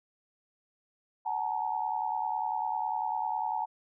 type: tone cluster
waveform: sine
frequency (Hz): 750 / 858 / 928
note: F#5 / A5 / A#5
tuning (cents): +23 / -44 / -8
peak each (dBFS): -35 / -32 / -34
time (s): 1.25-3.66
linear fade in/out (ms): 20
effects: none